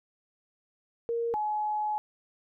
sine tone pair in turn, 466.2 / 847.1 Hz, A#4 / G#5, 0 / +34 cents, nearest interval minor seventh, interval 1034 cents, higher second, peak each -27 dBFS, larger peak neither, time 1.09-1.34 / 1.34-1.98 s, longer second, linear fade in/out 0 ms, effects none

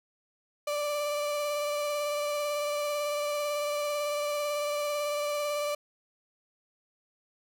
35% pulse tone with vibrato, 587.3 Hz, D5, in tune, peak -27 dBFS, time 0.67-5.75 s, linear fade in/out 5 ms, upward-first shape triangle, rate 18 Hz, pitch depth 22 cents each way, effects none

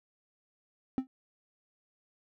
triangle tone with exponential decay, 261.6 Hz, C4, in tune, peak -21 dBFS, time 0.98-1.07 s, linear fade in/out 1 ms, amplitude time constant 19 ms, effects none

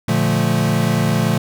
square chord, Bb major seventh, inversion none, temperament equal, 116.54 / 146.83 / 174.61 / 220 Hz, Bb2 / D3 / F3 / A3, 0 / 0 / 0 / 0 cents, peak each -21 dBFS, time 0.08-1.38 s, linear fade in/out 5 ms, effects none

